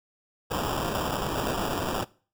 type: noise with sample-and-hold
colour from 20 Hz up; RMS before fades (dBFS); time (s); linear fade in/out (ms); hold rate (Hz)
blue; -29; 0.5-2.05; 20; 2100
effects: noise-tail reverb RT60 0.4 s tail -21 dB re dry